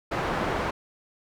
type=low-pass noise; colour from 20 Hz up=white; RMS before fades=-28 dBFS; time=0.11-0.71 s; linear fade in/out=10 ms; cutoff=1100 Hz; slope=12 dB/octave; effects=none